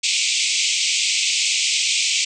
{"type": "band-pass noise", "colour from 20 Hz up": "pink", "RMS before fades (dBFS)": -20, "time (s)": [0.03, 2.25], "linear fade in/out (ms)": 10, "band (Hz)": [2200, 8200], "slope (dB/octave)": 96, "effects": []}